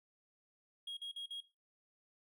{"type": "tone bursts", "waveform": "triangle", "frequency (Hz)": 3280, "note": "G#7", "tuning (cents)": -22, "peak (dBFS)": -40, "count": 4, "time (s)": [0.87, 1.405], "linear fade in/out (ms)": 5, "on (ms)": 100, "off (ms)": 45, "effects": ["noise-tail reverb RT60 0.3 s tail -18 dB re dry"]}